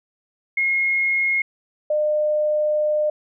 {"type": "tone pair in turn", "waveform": "sine", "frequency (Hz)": [2154, 604.4], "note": ["C7", "D5"], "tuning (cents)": [50, 50], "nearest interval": "octave + minor seventh", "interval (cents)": 2200, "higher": "first", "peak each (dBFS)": -17, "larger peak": "neither", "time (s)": [[0.57, 1.42], [1.9, 3.1]], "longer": "second", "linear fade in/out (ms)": 5, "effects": []}